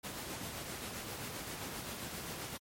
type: noise with tremolo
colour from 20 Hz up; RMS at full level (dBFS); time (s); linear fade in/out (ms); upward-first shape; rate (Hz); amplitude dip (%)
pink; -41; 0.03-2.58; 20; sine; 7.6; 30
effects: high-pass 80 Hz 12 dB/octave + MP3 64 kbps